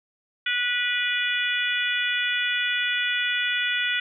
harmonic tone, 489.2 Hz, B4, 16 cents flat, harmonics 3 / 4 / 5 / 6 / 7, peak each -27 / -28 / -29 / -30 / -30 dBFS, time 0.46-4 s, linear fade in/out 5 ms, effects none

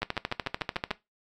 two click trains, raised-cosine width 0.3 ms, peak -12 / -15 dBFS, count 13 / 7, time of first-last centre 0.03-0.912 / 0.02-0.908 s, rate 13.6 / 6.76 Hz, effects noise-tail reverb RT60 0.2 s tail -18 dB re dry + AAC 64 kbps

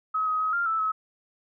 sine tone with pitch steps, 1277 / 1261 / 1270 / 1394 / 1317 / 1286 Hz, D#6 / D#6 / D#6 / F6 / E6 / E6, +45 / +23 / +35 / -4 / -2 / -43 cents, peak -23 dBFS, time 0.14-0.92 s, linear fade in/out 10 ms, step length 130 ms, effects none

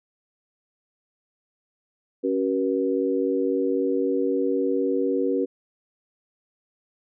sine tone cluster, 276.1 / 379.9 / 479.7 Hz, C#4 / F#4 / A#4, -7 / +46 / +50 cents, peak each -25 dBFS, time 2.23-5.46 s, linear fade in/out 20 ms, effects none

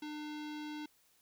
square tone with low-pass filter, 300 Hz, D4, 37 cents sharp, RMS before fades -43 dBFS, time 0.02-0.86 s, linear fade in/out 5 ms, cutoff 4200 Hz, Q 1.8, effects white hiss -70 dBFS RMS until 1.21 s

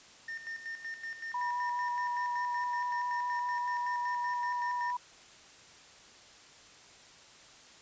triangle tone with tremolo, 1816 Hz, A#6, 46 cents flat, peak -35 dBFS, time 0.28-4.92 s, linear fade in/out 5 ms, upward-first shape square, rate 5.3 Hz, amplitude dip 65%
sine tone with vibrato, 975 Hz, B5, 23 cents flat, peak -31 dBFS, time 1.34-4.97 s, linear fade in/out 5 ms, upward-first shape sine, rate 4.8 Hz, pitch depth 12 cents each way
effects white hiss -55 dBFS RMS until 7.81 s + resampled to 16000 Hz

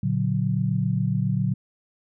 sine chord, Bb augmented, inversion none, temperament equal with one note detuned, 116.54 / 144.06 / 185 Hz, Bb2 / D3 / F#3, 0 / -33 / 0 cents, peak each -25 dBFS, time 0.03-1.54 s, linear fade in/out 5 ms, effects none

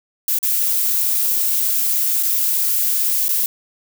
violet noise with dropouts, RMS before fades -18 dBFS, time 0.28-3.46 s, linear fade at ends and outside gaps 2 ms, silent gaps 0.388-0.429 / 2.228-2.232 / 3.283-3.29 s, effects none

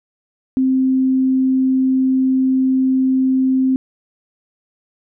sine tone, 261.6 Hz, C4, in tune, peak -12 dBFS, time 0.57-3.76 s, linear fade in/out 0 ms, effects none

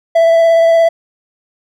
triangle tone with vibrato, 663 Hz, E5, 10 cents sharp, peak -4 dBFS, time 0.15-0.89 s, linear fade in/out 10 ms, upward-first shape triangle, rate 17 Hz, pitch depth 15 cents each way, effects none

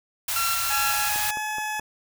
white band-stop noise, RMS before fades -27 dBFS, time 0.28-1.31 s, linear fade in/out 5 ms, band 130 to 640 Hz, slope 96 dB/octave
sawtooth tone with tremolo, 1362 Hz, F6, 44 cents flat, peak -21 dBFS, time 0.36-1.09 s, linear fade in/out 2 ms, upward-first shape square, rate 2.7 Hz, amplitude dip 40%
20% pulse tone with pitch glide, 837 to 853.6 Hz, G#5 to G#5, +13 to +47 cents, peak -22 dBFS, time 0.7-1.8 s, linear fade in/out 5 ms, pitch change +34 cents, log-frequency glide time 1.11-1.41 s
click train, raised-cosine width 1 ms, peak -24 dBFS, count 4, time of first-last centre 1.16-1.796 s, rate 4.72 Hz
effects none

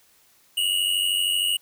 square tone pair together, 2826 / 2919 Hz, F7 / F#7, +20 / -24 cents, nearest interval minor second, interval 56 cents, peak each -26 / -23 dBFS, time 0.57-1.57 s, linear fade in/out 5 ms, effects white hiss -59 dBFS RMS until 1.61 s

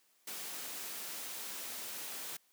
white noise, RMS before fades -43 dBFS, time 0.27-2.37 s, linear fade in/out 5 ms, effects white hiss -71 dBFS RMS until 2.52 s + high-pass 200 Hz 12 dB/octave

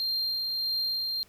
triangle tone with tremolo, 4186 Hz, C8, in tune, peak -25 dBFS, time 0-1.23 s, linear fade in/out 0 ms, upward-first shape sine, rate 1.6 Hz, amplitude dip 25%, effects pink hiss -60 dBFS RMS until 1.28 s

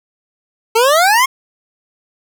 25% pulse exponential sweep, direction up, 436.3 to 1097 Hz, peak -5 dBFS, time 0.75-1.26 s, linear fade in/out 10 ms, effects none

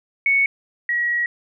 sine tone pair in turn, 2217 / 1912.4 Hz, C#7 / A#6, 0 / +44 cents, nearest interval minor third, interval 256 cents, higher first, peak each -14 / -18 dBFS, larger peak first, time 0.26-0.46 / 0.89-1.26 s, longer second, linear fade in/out 2 ms, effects none

